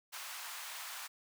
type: high-pass noise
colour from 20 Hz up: pink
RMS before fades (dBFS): -45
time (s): 0.12-1.08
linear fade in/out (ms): 20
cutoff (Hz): 900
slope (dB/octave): 24
effects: none